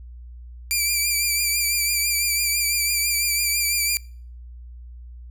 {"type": "tone with vibrato", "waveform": "10% pulse", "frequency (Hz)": 2355, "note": "D7", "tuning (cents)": 4, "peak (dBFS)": -11, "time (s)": [0.71, 3.97], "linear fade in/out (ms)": 0, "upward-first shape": "triangle", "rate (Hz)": 6, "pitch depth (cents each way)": 50, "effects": ["noise-tail reverb RT60 0.5 s tail -25 dB re dry", "added 60 Hz sine -37 dBFS peak until 5.3 s"]}